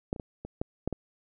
clicks, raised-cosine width 2 ms, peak -15 / -27 / -24 / -25 / -16 / -15 / -19 dBFS, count 7, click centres 0.129 / 0.162 / 0.198 / 0.45 / 0.615 / 0.876 / 0.927 s, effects none

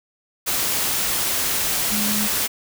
sine tone in noise, 210 Hz, G#3, 19 cents sharp, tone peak -24 dBFS, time 1.91-2.28 s, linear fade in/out 20 ms, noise white, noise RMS -22 dBFS, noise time 0.46-2.48 s, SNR -5 dB, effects none

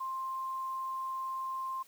sine tone, 1053 Hz, C6, 11 cents sharp, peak -34 dBFS, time 0-1.83 s, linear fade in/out 10 ms, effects white hiss -61 dBFS RMS until 1.87 s

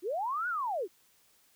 sine linear two-way sweep, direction up then down, 314.6 to 1493 to 314.6 Hz, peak -30 dBFS, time 0.02-0.88 s, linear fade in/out 50 ms, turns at 0.48 s, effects white hiss -66 dBFS RMS until 1.55 s

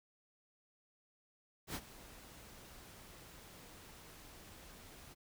pink noise with ADSR envelope, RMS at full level -40 dBFS, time 1.67-5.15 s, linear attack 78 ms, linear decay 50 ms, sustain -16 dB, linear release 31 ms, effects none

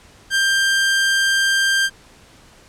sawtooth tone, 1585 Hz, G6, 19 cents sharp, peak -11 dBFS, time 0.3-1.9 s, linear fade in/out 50 ms, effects pink hiss -48 dBFS RMS until 2.68 s + low-pass 9000 Hz 12 dB/octave

